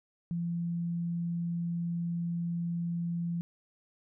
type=tone; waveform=sine; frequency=170.7 Hz; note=F3; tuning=39 cents flat; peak=-30 dBFS; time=0.31-3.41 s; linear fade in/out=0 ms; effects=none